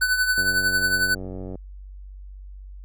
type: tone with tremolo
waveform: square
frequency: 1500 Hz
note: F#6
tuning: 23 cents sharp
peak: -17 dBFS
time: 0.01-1.15 s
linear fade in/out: 10 ms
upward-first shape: triangle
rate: 11 Hz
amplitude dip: 65%
type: click train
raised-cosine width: 2 ms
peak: -22 dBFS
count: 111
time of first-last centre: 0.38-1.555 s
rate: 93.6 Hz
effects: added 48 Hz sine -37 dBFS peak until 2.84 s